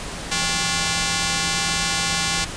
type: ring-modulated tone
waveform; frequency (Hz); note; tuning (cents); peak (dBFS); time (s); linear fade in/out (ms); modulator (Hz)
5% pulse; 631; D#5; +24; -6; 0.31-2.45; 10; 462
effects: pink hiss -31 dBFS RMS until 2.56 s + resampled to 22050 Hz